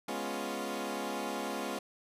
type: chord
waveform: 15% pulse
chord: C# dominant seventh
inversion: second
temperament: equal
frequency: 207.7 / 246.9 / 277.2 / 349.2 Hz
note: G#3 / B3 / C#4 / E#4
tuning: 0 / 0 / 0 / 0 cents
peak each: -34 dBFS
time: 0.08-1.79 s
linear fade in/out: 5 ms
effects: resampled to 32000 Hz